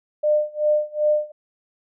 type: tone with tremolo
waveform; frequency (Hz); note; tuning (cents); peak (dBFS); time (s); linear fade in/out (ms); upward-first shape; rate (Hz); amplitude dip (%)
sine; 602; D5; +43; -14; 0.23-1.32; 10; sine; 2.6; 95
effects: none

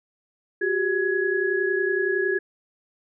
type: tone cluster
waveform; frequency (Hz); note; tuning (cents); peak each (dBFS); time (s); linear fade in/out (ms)
sine; 366.2 / 397 / 1678; F#4 / G4 / G#6; -18 / +22 / +17; -25; 0.61-2.39; 10
effects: none

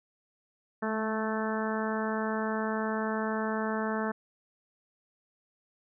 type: harmonic tone with a mistuned harmonic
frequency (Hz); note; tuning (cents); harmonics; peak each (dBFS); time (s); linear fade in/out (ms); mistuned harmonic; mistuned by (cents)
219.1; A3; -7; 1 / 2 / 3 / 4 / 5 / 6 / 7 / 8; -32 / -35 / -37 / -38 / -39 / -40 / -40 / -41; 0.82-4.12; 10; 1; -17
effects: none

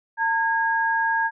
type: tone pair together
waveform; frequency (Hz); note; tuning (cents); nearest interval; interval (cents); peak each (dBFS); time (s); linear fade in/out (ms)
sine; 905.1 / 1639; A5 / G#6; +49 / -23; minor seventh; 1028; -22; 0.17-1.31; 50
effects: none

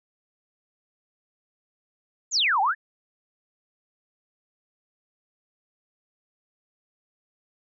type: exponential two-way sweep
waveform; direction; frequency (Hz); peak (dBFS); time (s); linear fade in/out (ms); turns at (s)
sine; down then up; 7430 to 746 to 1837; -19; 2.31-2.75; 50; 2.61
effects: none

